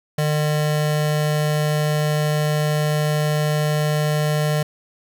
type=tone pair together; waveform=square; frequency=151.1 / 604.4 Hz; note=D3 / D5; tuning=+50 / +50 cents; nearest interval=2 octaves; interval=2400 cents; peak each=-19 / -26 dBFS; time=0.18-4.63 s; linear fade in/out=5 ms; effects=none